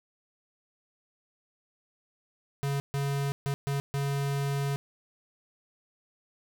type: tone bursts at uneven times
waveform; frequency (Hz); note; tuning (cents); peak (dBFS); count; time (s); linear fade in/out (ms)
square; 140; C#3; +18; -28; 5; 2.63-2.8 / 2.94-3.32 / 3.46-3.54 / 3.67-3.8 / 3.94-4.76; 0
effects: none